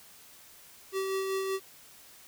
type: tone with tremolo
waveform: square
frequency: 384.8 Hz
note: G4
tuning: 32 cents flat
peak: -29 dBFS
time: 0.92-1.6 s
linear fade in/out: 50 ms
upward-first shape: sine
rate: 5.2 Hz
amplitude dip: 30%
effects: white hiss -54 dBFS RMS until 2.27 s